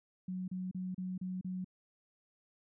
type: tone bursts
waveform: sine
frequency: 184.4 Hz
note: F#3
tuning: 6 cents flat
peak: -36 dBFS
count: 6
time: 0.28-1.645 s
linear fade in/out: 5 ms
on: 200 ms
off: 33 ms
effects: none